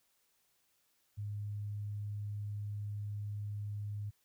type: tone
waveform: sine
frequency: 103.4 Hz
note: G#2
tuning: 7 cents flat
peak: -37 dBFS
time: 1.17-4.11 s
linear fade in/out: 20 ms
effects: white hiss -75 dBFS RMS until 4.24 s

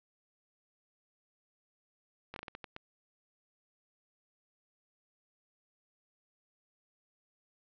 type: slowing click train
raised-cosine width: 0.3 ms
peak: -26 dBFS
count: 8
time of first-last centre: 2.34-2.764 s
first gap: 22 ms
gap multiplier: 1.33
effects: low-pass 4000 Hz 12 dB/octave

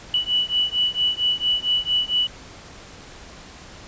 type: beating tone pair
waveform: sine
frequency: 2954 / 2958.4 Hz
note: F#7 / F#7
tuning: -3 / -1 cents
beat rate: 4.4 Hz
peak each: -22 dBFS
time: 0.14-2.27 s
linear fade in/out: 2 ms
effects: pink hiss -42 dBFS RMS until 3.87 s + resampled to 16000 Hz

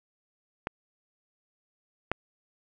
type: clicks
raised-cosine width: 0.5 ms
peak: -15 / -11 dBFS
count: 2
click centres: 0.671 / 2.116 s
effects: none

